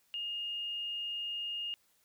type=tone; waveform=sine; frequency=2840 Hz; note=F7; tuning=28 cents sharp; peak=-35 dBFS; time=0.14-1.74 s; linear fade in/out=0 ms; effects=white hiss -71 dBFS RMS until 2.04 s